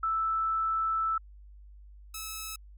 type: tone pair in turn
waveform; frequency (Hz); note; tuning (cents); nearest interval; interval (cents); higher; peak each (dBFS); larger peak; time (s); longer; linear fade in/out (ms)
sine / 5% pulse; 1318.5 / 1296.6; E6 / E6; 0 / -29; unison; 29; first; -26 / -25; second; 0.03-1.18 / 2.14-2.56; first; 5
effects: added 50 Hz sine -48 dBFS peak until 2.77 s